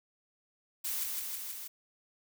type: noise with echo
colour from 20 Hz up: blue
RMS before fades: -35 dBFS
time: 0.84-1.04 s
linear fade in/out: 10 ms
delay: 160 ms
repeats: 4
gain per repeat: -2 dB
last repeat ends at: 1.68 s
effects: none